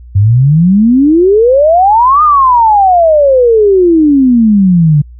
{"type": "exponential two-way sweep", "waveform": "sine", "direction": "up then down", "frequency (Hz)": [94.6, 1244.5, 142.4], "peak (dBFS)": -3, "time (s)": [0.15, 5.02], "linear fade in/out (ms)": 10, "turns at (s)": 2.23, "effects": ["added 60 Hz sine -29 dBFS peak until 5.19 s"]}